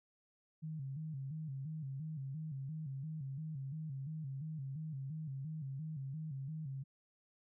sine tone with vibrato, 145.8 Hz, D3, 12 cents flat, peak -40 dBFS, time 0.62-6.84 s, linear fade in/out 20 ms, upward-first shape square, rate 2.9 Hz, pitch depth 130 cents each way, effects none

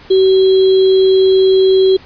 sine tone with sample-and-hold, 380 Hz, F#4, 46 cents sharp, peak -6 dBFS, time 0.1-1.97 s, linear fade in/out 10 ms, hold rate 3675 Hz, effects pink hiss -39 dBFS RMS until 2.05 s + resampled to 11025 Hz

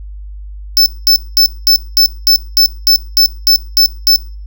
square tone bursts, 5270 Hz, E8, 1 cent flat, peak -5 dBFS, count 12, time 0.77-4.16 s, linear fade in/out 0 ms, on 90 ms, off 210 ms, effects noise-tail reverb RT60 0.4 s tail -21 dB re dry + added 50 Hz sine -25 dBFS peak until 4.46 s

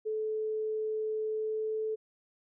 sine tone with pitch glide, 433.9 to 436.4 Hz, A4 to A4, -24 to -14 cents, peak -30 dBFS, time 0.05-1.96 s, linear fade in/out 20 ms, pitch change +10 cents, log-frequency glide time 1.29-1.82 s, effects none

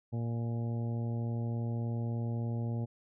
harmonic tone with a mistuned harmonic, 116.54 Hz, A#2, in tune, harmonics 1 / 2 / 3 / 4 / 5 / 6 / 7, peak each -32 / -39 / -47 / -48 / -50 / -54 / -53 dBFS, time 0.12-2.86 s, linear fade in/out 20 ms, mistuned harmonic 7, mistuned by +22 cents, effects none

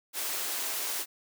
white high-pass noise, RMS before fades -33 dBFS, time 0.13-1.06 s, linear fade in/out 50 ms, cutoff 300 Hz, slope 24 dB/octave, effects none

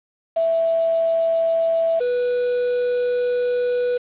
sine / triangle tone pair in turn, 659.3 / 490.9 Hz, E5 / B4, 0 / -10 cents, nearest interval perfect fourth, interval 510 cents, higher first, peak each -16 dBFS, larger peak neither, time 0.36-2 / 2-3.98 s, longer second, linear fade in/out 10 ms, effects resampled to 8000 Hz + 7-bit

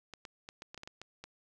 clicks, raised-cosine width 0.2 ms, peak -28 dBFS, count 10, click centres 0.137 / 0.252 / 0.489 / 0.621 / 0.745 / 0.777 / 0.834 / 0.875 / 1.016 / 1.24 s, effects none

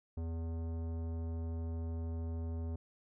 sine tone with tanh clipping, 82.41 Hz, E2, in tune, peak -38 dBFS, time 0.17-2.76 s, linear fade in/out 5 ms, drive 16 dB, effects none

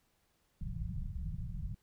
pink low-pass noise, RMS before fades -39 dBFS, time 0.61-1.75 s, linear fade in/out 5 ms, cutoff 190 Hz, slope 96 dB/octave, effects pink hiss -75 dBFS RMS until 1.82 s

